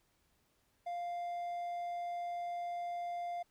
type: tone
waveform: triangle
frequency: 698.5 Hz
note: F5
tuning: in tune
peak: -35 dBFS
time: 0.86-3.43 s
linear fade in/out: 10 ms
effects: pink hiss -75 dBFS RMS until 3.5 s